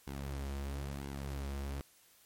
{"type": "tone with flanger", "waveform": "sawtooth", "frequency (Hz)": 69.3, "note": "C#2", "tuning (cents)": 0, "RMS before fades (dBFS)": -40, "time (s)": [0.07, 1.81], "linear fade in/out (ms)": 0, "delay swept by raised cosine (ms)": [1.6, 7.1], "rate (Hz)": 1, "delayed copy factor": -0.6, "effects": ["white hiss -64 dBFS RMS until 2.25 s", "MP3 64 kbps"]}